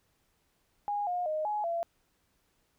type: tone with pitch steps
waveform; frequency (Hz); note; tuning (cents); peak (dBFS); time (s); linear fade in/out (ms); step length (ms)
sine; 821 / 714 / 619 / 840 / 678; G#5 / F5 / D#5 / G#5 / E5; -20 / +38 / -9 / +19 / +49; -29; 0.88-1.83; 0; 190
effects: pink hiss -73 dBFS RMS until 2.78 s